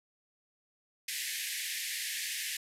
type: band-pass noise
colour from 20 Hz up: pink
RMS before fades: -37 dBFS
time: 1.08-2.57 s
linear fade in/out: 5 ms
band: 1700 to 14000 Hz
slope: 96 dB/octave
effects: none